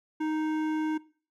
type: tone with hard clipping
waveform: sine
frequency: 311.1 Hz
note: D#4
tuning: in tune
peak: -29 dBFS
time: 0.2-0.98 s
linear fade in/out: 10 ms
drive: 13 dB
effects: noise-tail reverb RT60 0.4 s tail -20 dB re dry